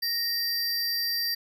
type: tone pair together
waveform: square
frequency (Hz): 1864.7 / 4685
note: A#6 / D8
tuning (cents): 0 / -5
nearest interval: octave + major third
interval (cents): 1595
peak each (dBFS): -35 / -27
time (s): 0.02-1.35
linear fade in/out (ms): 10
effects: none